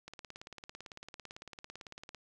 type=click train; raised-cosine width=0.2 ms; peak=-29 dBFS; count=38; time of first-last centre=0.08-2.147 s; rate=17.9 Hz; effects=none